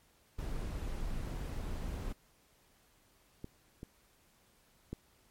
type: noise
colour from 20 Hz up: brown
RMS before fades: -38 dBFS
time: 0.38-2.13 s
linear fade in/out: 10 ms
type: clicks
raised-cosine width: 3 ms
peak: -29 / -31 / -26 dBFS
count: 3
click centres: 3.444 / 3.831 / 4.93 s
effects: pink hiss -68 dBFS RMS until 5.3 s + MP3 64 kbps